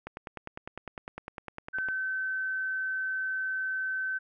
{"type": "click train", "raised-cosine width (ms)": 0.5, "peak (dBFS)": -23, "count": 19, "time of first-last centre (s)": [0.07, 1.886], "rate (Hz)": 9.91}
{"type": "tone", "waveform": "sine", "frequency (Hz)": 1533, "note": "G6", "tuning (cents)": -39, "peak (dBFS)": -29, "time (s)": [1.73, 4.19], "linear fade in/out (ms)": 20}
{"effects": []}